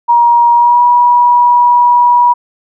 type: tone with pitch glide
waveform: sine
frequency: 948 to 967.9 Hz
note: A#5 to B5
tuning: +29 to -35 cents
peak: -4 dBFS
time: 0.08-2.34 s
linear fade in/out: 20 ms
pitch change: +36 cents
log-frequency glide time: 0.53-0.82 s
effects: none